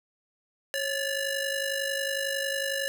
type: ring-modulated tone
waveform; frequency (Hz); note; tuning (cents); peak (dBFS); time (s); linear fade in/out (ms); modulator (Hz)
sawtooth; 1147; D6; -41; -21; 0.74-2.88; 0; 599
effects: none